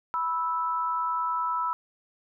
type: tone pair together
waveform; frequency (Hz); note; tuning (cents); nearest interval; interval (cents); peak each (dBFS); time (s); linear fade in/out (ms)
sine; 985 / 1314.8; B5 / E6; -5 / -5; perfect fourth; 500; -28; 0.14-1.73; 0
effects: none